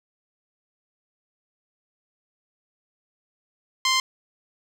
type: tone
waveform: 10% pulse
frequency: 1046 Hz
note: C6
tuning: 1 cent flat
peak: -10 dBFS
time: 3.85-4 s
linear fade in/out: 2 ms
effects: low-pass 9000 Hz 12 dB/octave + 8-bit